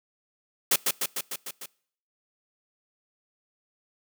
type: noise with echo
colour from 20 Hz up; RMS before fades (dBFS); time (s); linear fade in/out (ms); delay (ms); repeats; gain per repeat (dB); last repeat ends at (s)
white; -21; 0.71-0.76; 5; 150; 6; -3; 1.66
effects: noise-tail reverb RT60 0.6 s tail -24 dB re dry + high-pass 200 Hz 12 dB/octave